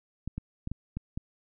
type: clicks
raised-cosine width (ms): 5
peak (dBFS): -21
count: 6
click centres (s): 0.276 / 0.38 / 0.674 / 0.716 / 0.97 / 1.175
effects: none